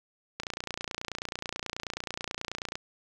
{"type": "click train", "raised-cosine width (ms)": 0.2, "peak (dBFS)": -16, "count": 70, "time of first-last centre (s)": [0.4, 2.755], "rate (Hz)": 29.3, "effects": []}